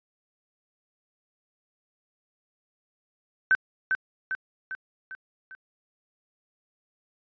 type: tone with echo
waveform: sine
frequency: 1536 Hz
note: G6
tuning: 36 cents flat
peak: -16 dBFS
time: 3.51-3.55 s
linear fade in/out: 0 ms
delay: 400 ms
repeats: 5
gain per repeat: -5 dB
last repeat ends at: 5.55 s
effects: resampled to 11025 Hz